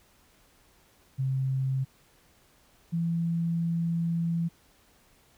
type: tone pair in turn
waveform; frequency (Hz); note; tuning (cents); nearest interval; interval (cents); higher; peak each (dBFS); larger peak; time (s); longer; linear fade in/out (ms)
sine; 132.8 / 167.79; C3 / E3; +26 / +31; major third; 405; second; -25; neither; 1.18-1.85 / 2.92-4.49; second; 20
effects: pink hiss -62 dBFS RMS until 5.37 s